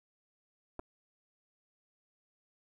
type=clicks; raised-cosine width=1 ms; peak=-28 dBFS; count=2; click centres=0.793 / 0.796 s; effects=11-bit